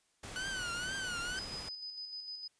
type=noise; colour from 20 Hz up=pink; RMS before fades=-46 dBFS; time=0.23-1.69 s; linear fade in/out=5 ms
type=tone with vibrato; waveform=sawtooth; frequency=1480 Hz; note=F#6; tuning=in tune; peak=-33 dBFS; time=0.36-1.39 s; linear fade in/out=0 ms; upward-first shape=triangle; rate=2.1 Hz; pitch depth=130 cents each way
type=tone with tremolo; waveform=sine; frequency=5000 Hz; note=D#8; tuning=8 cents sharp; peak=-40 dBFS; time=1.37-2.48 s; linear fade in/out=10 ms; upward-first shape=square; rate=6.6 Hz; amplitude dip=40%
effects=white hiss -74 dBFS RMS until 2.59 s + resampled to 22050 Hz